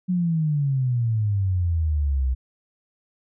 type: exponential sweep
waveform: sine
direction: down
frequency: 185 to 62.3 Hz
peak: -19 dBFS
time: 0.08-2.35 s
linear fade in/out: 20 ms
effects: none